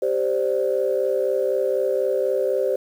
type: chord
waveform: sine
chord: G suspended fourth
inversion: none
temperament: equal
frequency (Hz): 392 / 523.3 / 587.3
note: G4 / C5 / D5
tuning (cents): 0 / 0 / 0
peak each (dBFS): -23 / -21 / -25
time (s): 0.02-2.76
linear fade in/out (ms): 5
effects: tanh soft clip ceiling -10 dBFS + 8-bit